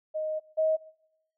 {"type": "tone pair in turn", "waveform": "sine", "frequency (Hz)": [622.3, 631.7], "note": ["D#5", "D#5"], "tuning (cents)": [0, 26], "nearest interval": "unison", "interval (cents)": 26, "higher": "second", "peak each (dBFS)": [-28, -22], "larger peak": "second", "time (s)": [[0.14, 0.4], [0.57, 0.77]], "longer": "first", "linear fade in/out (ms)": 20, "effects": ["noise-tail reverb RT60 0.8 s tail -21 dB re dry"]}